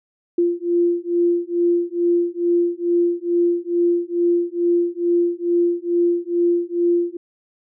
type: beating tone pair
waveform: sine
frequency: 345.2 / 347.5 Hz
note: F4 / F4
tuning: -20 / -9 cents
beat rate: 2.3 Hz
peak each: -19 dBFS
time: 0.38-7.17 s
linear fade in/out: 5 ms
effects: none